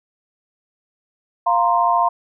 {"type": "chord", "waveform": "sine", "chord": "F suspended fourth", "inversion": "none", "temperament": "equal", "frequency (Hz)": [698.5, 932.3, 1046.5], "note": ["F5", "Bb5", "C6"], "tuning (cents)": [0, 0, 0], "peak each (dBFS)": -18, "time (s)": [1.46, 2.09], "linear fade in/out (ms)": 10, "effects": []}